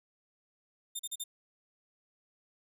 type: tone bursts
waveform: 10% pulse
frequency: 3617 Hz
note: A7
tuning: 47 cents sharp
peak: -27 dBFS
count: 4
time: 0.95-1.24 s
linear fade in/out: 10 ms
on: 44 ms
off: 38 ms
effects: resampled to 32000 Hz